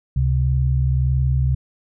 sine tone pair together, 69.21 / 130.81 Hz, C#2 / C3, -2 / 0 cents, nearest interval major seventh, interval 1102 cents, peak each -18 dBFS, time 0.16-1.55 s, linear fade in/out 5 ms, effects none

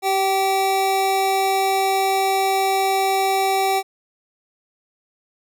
square tone pair together, 388.5 / 770.7 Hz, G4 / G5, -16 / -30 cents, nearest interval octave, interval 1186 cents, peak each -23 / -19 dBFS, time 0.02-3.83 s, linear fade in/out 50 ms, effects none

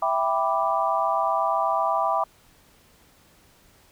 sine chord, E minor seventh, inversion none, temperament equal with one note detuned, 659.3 / 787.2 / 987.8 / 1174.7 Hz, E5 / G5 / B5 / D6, 0 / +7 / 0 / 0 cents, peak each -26 dBFS, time 0.02-2.24 s, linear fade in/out 5 ms, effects pink hiss -57 dBFS RMS until 3.91 s

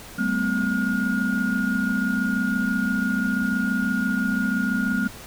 sine tone cluster, 193 / 219 / 253.8 / 1430 Hz, G3 / A3 / B3 / F6, -27 / -8 / +47 / +41 cents, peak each -26 dBFS, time 0.18-5.08 s, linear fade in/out 10 ms, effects pink hiss -41 dBFS RMS until 5.26 s

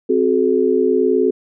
sine chord, F# diminished, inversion second, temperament equal with one note detuned, 261.6 / 370 / 429.5 Hz, C4 / F#4 / A4, 0 / 0 / -42 cents, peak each -19 / -16 / -16 dBFS, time 0.09-1.31 s, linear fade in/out 10 ms, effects none

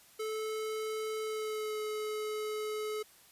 square tone with pitch glide, 435.2 to 427.7 Hz, A4 to A4, -19 to -49 cents, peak -35 dBFS, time 0.19-3.03 s, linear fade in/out 10 ms, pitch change -30 cents, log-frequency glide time 1.22-1.8 s, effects white hiss -60 dBFS RMS until 3.31 s + resampled to 32000 Hz

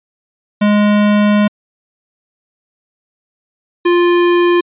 square tone pair in turn, 207.7 / 349.3 Hz, G#3 / F4, 0 / 0 cents, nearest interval major sixth, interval 900 cents, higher second, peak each -9 dBFS, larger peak neither, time 0.61-1.48 / 3.85-4.61 s, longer first, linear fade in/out 10 ms, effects resampled to 8000 Hz

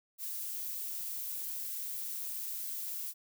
violet noise, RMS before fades -39 dBFS, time 0.18-3.14 s, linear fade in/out 50 ms, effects none

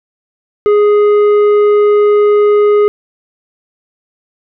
sine tone with tanh clipping, 415.3 Hz, G#4, in tune, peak -7 dBFS, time 0.66-2.88 s, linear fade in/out 0 ms, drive 8 dB, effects none

